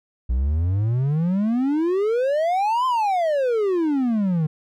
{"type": "exponential two-way sweep", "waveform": "triangle", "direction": "up then down", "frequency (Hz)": [58.27, 1048, 149.9], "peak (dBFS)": -16, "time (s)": [0.29, 4.47], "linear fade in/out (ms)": 10, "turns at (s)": 2.86, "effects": []}